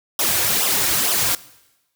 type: noise with flanger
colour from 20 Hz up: white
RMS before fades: -19 dBFS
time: 0.19-1.35 s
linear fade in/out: 2 ms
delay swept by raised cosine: 0.44 to 4.74 ms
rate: 2.2 Hz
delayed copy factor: -0.8
effects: noise-tail reverb RT60 1.0 s tail -20 dB re dry